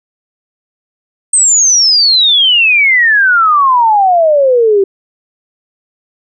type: exponential sweep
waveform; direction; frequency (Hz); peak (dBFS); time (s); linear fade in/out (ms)
sine; down; 8440 to 381.8; -5; 1.33-4.84; 5
effects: none